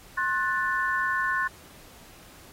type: chord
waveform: sine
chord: F# diminished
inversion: second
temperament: equal with one note detuned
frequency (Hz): 1064.2 / 1480 / 1760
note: C6 / F#6 / A6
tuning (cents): +29 / 0 / 0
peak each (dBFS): -28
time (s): 0.17-1.48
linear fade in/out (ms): 10
effects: pink hiss -51 dBFS RMS until 2.52 s + AAC 48 kbps